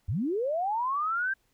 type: linear sweep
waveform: sine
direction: up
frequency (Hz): 71.7 to 1600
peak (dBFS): -26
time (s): 0.08-1.34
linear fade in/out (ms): 10
effects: pink hiss -71 dBFS RMS until 1.53 s